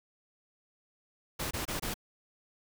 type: noise bursts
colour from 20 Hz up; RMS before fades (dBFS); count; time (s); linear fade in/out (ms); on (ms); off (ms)
pink; -35; 4; 1.39-1.942; 10; 120; 24
effects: none